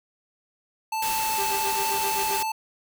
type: tone with vibrato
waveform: square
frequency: 880 Hz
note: A5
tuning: in tune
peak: -26 dBFS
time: 0.92-2.52 s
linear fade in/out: 5 ms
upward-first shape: triangle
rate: 1.3 Hz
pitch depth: 9 cents each way
type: noise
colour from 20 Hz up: white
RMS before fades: -30 dBFS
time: 1.02-2.43 s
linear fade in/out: 5 ms
type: tone with tremolo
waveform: sawtooth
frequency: 396.3 Hz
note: G4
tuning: 19 cents sharp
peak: -25 dBFS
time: 1.38-2.43 s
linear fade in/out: 2 ms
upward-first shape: sine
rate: 7.6 Hz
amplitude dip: 90%
effects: none